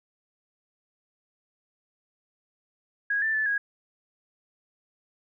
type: tone with pitch steps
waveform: sine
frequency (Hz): 1651 / 1771 / 1744 / 1649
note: G#6 / A6 / A6 / G#6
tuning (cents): -11 / +11 / -16 / -13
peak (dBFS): -23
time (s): 3.1-3.58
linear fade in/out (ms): 5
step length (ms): 120
effects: none